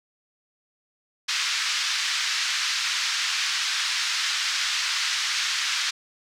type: band-pass noise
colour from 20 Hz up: white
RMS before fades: -26 dBFS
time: 1.28-5.91 s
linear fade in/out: 10 ms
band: 1300 to 5600 Hz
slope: 24 dB/octave
effects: none